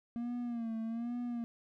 triangle tone with vibrato, 233.1 Hz, A#3, in tune, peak -33 dBFS, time 0.16-1.44 s, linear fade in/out 0 ms, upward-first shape sine, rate 1.2 Hz, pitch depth 73 cents each way, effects none

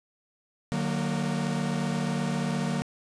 45% pulse chord, D augmented, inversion none, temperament equal with one note detuned, 150.26 / 185 / 233.1 Hz, D3 / F#3 / A#3, +40 / 0 / 0 cents, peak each -31 dBFS, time 0.72-2.82 s, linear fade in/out 0 ms, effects resampled to 22050 Hz + 8-bit

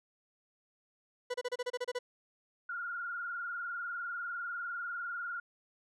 40% pulse tone bursts, 494.3 Hz, B4, 1 cent sharp, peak -32 dBFS, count 10, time 1.3-1.99 s, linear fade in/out 10 ms, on 42 ms, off 30 ms
sine tone with vibrato, 1418 Hz, F6, 26 cents sharp, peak -36 dBFS, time 2.69-5.4 s, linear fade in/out 5 ms, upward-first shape triangle, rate 20 Hz, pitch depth 81 cents each way
effects low-pass 7000 Hz 12 dB/octave

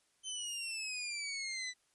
20% pulse exponential sweep, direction down, 3097 to 1975.5 Hz, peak -33 dBFS, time 0.23-1.74 s, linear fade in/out 50 ms, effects white hiss -74 dBFS RMS until 1.94 s + resampled to 24000 Hz

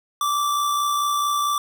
square tone with amplitude modulation, 1167 Hz, D6, 11 cents flat, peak -19 dBFS, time 0.21-1.58 s, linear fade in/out 2 ms, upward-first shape sine, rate 64.5 Hz, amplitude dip 30%, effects none

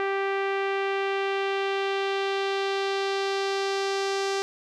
sawtooth tone with low-pass filter sweep, 392 Hz, G4, in tune, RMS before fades -27 dBFS, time 0-4.42 s, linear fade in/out 0 ms, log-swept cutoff 2100 to 5800 Hz, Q 1.6, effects none

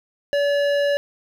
sine tone with hard clipping, 572 Hz, D5, 46 cents flat, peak -19 dBFS, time 0.33-0.97 s, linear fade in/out 0 ms, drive 13 dB, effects none

